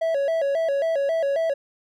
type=tone with vibrato; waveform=triangle; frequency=604 Hz; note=D5; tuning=48 cents sharp; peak=-18 dBFS; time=0.01-1.54 s; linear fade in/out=10 ms; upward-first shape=square; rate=3.7 Hz; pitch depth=140 cents each way; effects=none